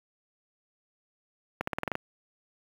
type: accelerating click train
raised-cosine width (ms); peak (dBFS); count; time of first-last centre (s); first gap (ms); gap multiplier
0.5; -14; 8; 1.61-1.954; 64; 0.91
effects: high-pass 80 Hz 12 dB/octave + 7-bit